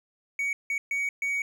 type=tone bursts at uneven times; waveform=triangle; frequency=2248 Hz; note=C#7; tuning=24 cents sharp; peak=-24 dBFS; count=4; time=0.39-0.53 / 0.7-0.78 / 0.91-1.09 / 1.22-1.42 s; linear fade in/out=2 ms; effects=none